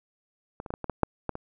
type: clicks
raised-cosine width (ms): 1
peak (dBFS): -22 / -25 / -18 / -18 / -18 / -15 / -6 / -14 / -21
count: 9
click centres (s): 0.601 / 0.662 / 0.705 / 0.739 / 0.843 / 0.897 / 1.033 / 1.293 / 1.354
effects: none